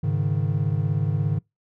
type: chord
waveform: triangle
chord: Ab suspended fourth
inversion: none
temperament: equal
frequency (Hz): 103.83 / 138.59 / 155.56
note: Ab2 / Db3 / Eb3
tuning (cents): 0 / 0 / 0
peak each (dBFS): -23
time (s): 0.03-1.39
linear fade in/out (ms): 10
effects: noise-tail reverb RT60 0.2 s tail -26 dB re dry